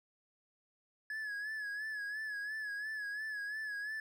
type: tone with vibrato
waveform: triangle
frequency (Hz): 1700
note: G#6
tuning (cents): +40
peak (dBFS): -36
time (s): 1.1-4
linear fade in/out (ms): 2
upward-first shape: sine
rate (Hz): 2.9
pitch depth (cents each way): 61
effects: none